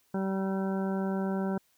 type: harmonic tone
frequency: 192.5 Hz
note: G3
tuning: 31 cents flat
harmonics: 1 / 2 / 3 / 4 / 5 / 7 / 8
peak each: -29 / -35 / -39 / -41 / -43 / -46 / -47 dBFS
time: 0.14-1.58 s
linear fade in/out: 5 ms
effects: white hiss -69 dBFS RMS until 1.77 s